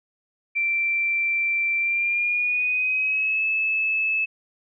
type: tone with pitch glide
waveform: sine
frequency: 2349 to 2606 Hz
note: D7 to E7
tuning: 0 to -20 cents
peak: -20 dBFS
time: 0.55-4.26 s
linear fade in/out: 20 ms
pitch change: +180 cents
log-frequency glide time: 1.78-3.45 s
effects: none